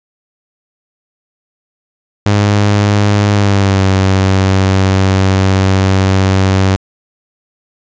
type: tone with pitch glide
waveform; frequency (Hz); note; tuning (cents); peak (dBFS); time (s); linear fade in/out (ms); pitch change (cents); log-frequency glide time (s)
sawtooth; 102.5 to 95.64; G#2 to G2; -22 to -42; -4; 2.26-6.76; 0; -120; 3.32-3.85
effects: resampled to 16000 Hz